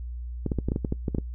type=clicks; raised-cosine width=3 ms; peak=-13 dBFS; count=11; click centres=0.463 / 0.518 / 0.587 / 0.686 / 0.719 / 0.761 / 0.848 / 0.924 / 1.082 / 1.148 / 1.184 s; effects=noise-tail reverb RT60 0.1 s tail -21 dB re dry + added 60 Hz sine -32 dBFS peak until 1.34 s